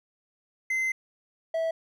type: tone pair in turn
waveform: triangle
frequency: 2065 / 652.9 Hz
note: C7 / E5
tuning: -23 / -17 cents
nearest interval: octave + minor sixth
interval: 1994 cents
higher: first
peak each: -23 dBFS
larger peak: neither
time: 0.7-0.92 / 1.54-1.71 s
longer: first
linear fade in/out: 5 ms
effects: none